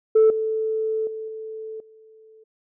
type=tone with level steps; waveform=sine; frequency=439.3 Hz; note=A4; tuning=3 cents flat; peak=-10 / -21 / -29 / -31 / -47 dBFS; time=0.15-2.44 s; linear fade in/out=10 ms; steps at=0.3 / 1.07 / 1.28 / 1.8 s; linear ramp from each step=2 ms; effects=tanh soft clip ceiling -9 dBFS